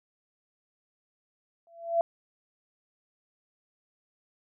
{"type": "tone with exponential growth", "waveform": "sine", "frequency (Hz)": 674, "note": "E5", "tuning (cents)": 38, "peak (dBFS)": -18, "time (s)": [1.67, 2.01], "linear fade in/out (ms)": 1, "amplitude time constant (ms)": 72, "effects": []}